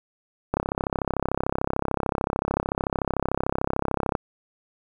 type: click train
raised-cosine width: 1 ms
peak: -9 dBFS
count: 122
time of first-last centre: 0.54-4.152 s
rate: 33.5 Hz
effects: 8-bit